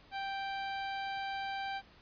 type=tone; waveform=sawtooth; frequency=784 Hz; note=G5; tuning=in tune; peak=-32 dBFS; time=0.11-1.82 s; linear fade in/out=50 ms; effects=pink hiss -60 dBFS RMS until 2.01 s + resampled to 11025 Hz